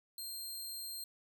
15% pulse tone, 4186 Hz, C8, in tune, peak -35 dBFS, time 0.18-1.04 s, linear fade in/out 2 ms, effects none

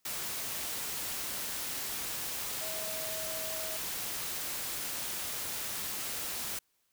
sine tone in noise, 639 Hz, D#5, 46 cents sharp, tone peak -42 dBFS, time 2.61-3.77 s, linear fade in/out 5 ms, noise white, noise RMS -37 dBFS, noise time 0.05-6.59 s, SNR -8 dB, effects white hiss -75 dBFS RMS until 6.92 s

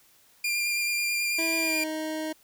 sawtooth tone with vibrato, 2395 Hz, D7, 33 cents sharp, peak -22 dBFS, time 0.44-1.84 s, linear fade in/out 5 ms, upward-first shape square, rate 9.2 Hz, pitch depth 10 cents each way
25% pulse tone with pitch glide, 327 to 313 Hz, E4 to D#4, -14 to +10 cents, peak -26 dBFS, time 1.38-2.33 s, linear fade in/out 10 ms, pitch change -76 cents, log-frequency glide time 1.6-1.8 s
effects white hiss -60 dBFS RMS until 2.43 s

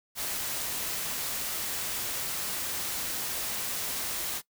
white noise, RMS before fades -33 dBFS, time 0.15-4.42 s, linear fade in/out 50 ms, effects noise-tail reverb RT60 0.1 s tail -19 dB re dry

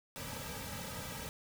pink noise with comb filter, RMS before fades -43 dBFS, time 0.16-1.29 s, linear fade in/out 0 ms, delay 2.8 ms, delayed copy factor -0.95, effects none

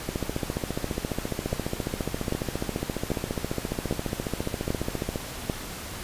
two click trains, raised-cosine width 2 ms, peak -12 / -14 dBFS, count 6 / 75, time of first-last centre 1.53-5.498 / 0.09-5.158 s, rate 1.26 / 14.6 Hz, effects pink hiss -37 dBFS RMS until 6.03 s + resampled to 32000 Hz

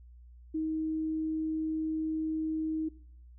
sine tone, 315.5 Hz, D#4, 24 cents sharp, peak -29 dBFS, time 0.54-2.89 s, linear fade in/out 10 ms, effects noise-tail reverb RT60 0.6 s tail -20 dB re dry + added 60 Hz sine -50 dBFS peak until 3.38 s

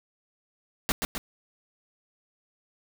pink noise with echo, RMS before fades -25 dBFS, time 0.89-0.92 s, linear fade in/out 0 ms, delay 130 ms, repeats 2, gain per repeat -4 dB, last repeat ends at 1.18 s, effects none

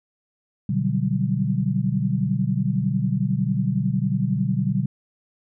sine chord, G major seventh, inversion first, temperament equal, 123.47 / 146.83 / 185 / 196 Hz, B2 / D3 / F#3 / G3, 0 / 0 / 0 / 0 cents, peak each -25 dBFS, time 0.69-4.86 s, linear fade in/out 5 ms, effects none

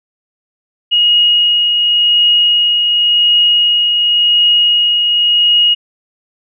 sine tone with tremolo, 2881 Hz, F#7, 47 cents flat, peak -6 dBFS, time 0.91-5.75 s, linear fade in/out 20 ms, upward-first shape triangle, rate 0.91 Hz, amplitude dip 35%, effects none

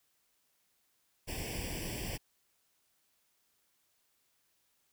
pink noise with comb filter, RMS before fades -39 dBFS, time 1.27-2.18 s, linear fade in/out 20 ms, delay 0.38 ms, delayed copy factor +0.95, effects white hiss -75 dBFS RMS until 4.92 s

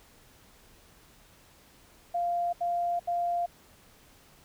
sine tone bursts, 696 Hz, F5, 6 cents flat, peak -26 dBFS, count 3, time 2.14-3.462 s, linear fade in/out 10 ms, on 390 ms, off 76 ms, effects pink hiss -58 dBFS RMS until 4.44 s

